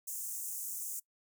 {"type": "high-pass noise", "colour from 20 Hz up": "pink", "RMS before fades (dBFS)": -40, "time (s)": [0.07, 1], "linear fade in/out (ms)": 10, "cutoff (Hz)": 6600, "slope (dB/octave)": 48, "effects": ["noise-tail reverb RT60 0.1 s tail -22 dB re dry"]}